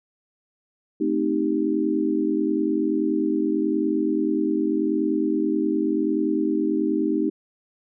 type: chord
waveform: sine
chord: A half-diminished seventh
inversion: none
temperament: equal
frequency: 220 / 261.6 / 311.1 / 392 Hz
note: A3 / C4 / Eb4 / G4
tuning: 0 / 0 / 0 / 0 cents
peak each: -28 / -27 / -22 / -27 dBFS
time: 1-7.3 s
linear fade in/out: 10 ms
effects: none